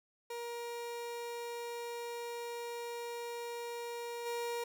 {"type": "tone with level steps", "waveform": "30% pulse", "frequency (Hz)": 473, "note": "A#4", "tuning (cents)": 25, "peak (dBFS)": [-37, -33], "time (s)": [0.3, 4.64], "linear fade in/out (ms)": 5, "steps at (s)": 4.25, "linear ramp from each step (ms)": 20, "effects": []}